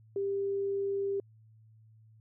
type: tone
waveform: sine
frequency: 396 Hz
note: G4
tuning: 18 cents sharp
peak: -29 dBFS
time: 0.16-1.2 s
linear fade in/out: 2 ms
effects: added 110 Hz sine -56 dBFS peak until 2.2 s